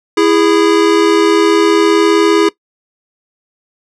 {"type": "tone pair together", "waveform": "square", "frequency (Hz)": [331.2, 410.9], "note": ["E4", "G#4"], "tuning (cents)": [8, -18], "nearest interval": "major third", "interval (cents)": 374, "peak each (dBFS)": -11, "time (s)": [0.17, 2.49], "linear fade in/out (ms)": 5, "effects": ["noise-tail reverb RT60 0.1 s tail -20 dB re dry", "low-pass 6000 Hz 12 dB/octave"]}